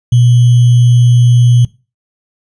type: tone with sample-and-hold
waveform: sine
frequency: 121.1 Hz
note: B2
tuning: 34 cents flat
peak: -4 dBFS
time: 0.12-1.65 s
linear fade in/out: 5 ms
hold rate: 3150 Hz
effects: noise-tail reverb RT60 0.3 s tail -20 dB re dry + resampled to 22050 Hz